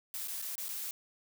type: noise with dropouts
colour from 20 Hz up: blue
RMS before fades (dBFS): -39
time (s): 0.14-0.91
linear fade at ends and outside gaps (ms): 1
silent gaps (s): 0.275-0.281 / 0.417-0.423 / 0.555-0.58 / 0.684-0.689
effects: none